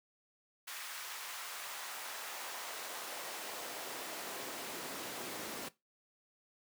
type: noise with high-pass filter sweep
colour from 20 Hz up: pink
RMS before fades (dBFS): -44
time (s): 0.67-5.69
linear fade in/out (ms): 10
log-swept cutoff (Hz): 1400 to 240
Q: 1
effects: noise-tail reverb RT60 0.2 s tail -18 dB re dry